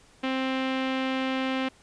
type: tone with low-pass filter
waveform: sawtooth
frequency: 262.7 Hz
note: C4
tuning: 7 cents sharp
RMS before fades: -28 dBFS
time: 0.23-1.69 s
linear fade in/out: 10 ms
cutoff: 2900 Hz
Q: 2.1
effects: pink hiss -57 dBFS RMS until 1.82 s + resampled to 22050 Hz